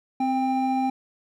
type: tone pair together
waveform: triangle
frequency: 260 / 794.6 Hz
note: C4 / G5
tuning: -11 / +23 cents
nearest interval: octave + perfect fifth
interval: 1934 cents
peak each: -22 dBFS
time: 0.2-0.9 s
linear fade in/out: 5 ms
effects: none